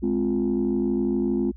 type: chord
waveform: sine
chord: F minor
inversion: first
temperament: just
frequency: 209.5 / 261.9 / 349.2 Hz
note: Ab3 / C4 / F4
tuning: +15 / +2 / 0 cents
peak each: -24 dBFS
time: 0.02-1.52 s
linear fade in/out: 20 ms
effects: tanh soft clip ceiling -15 dBFS + added 60 Hz sine -39 dBFS peak until 1.56 s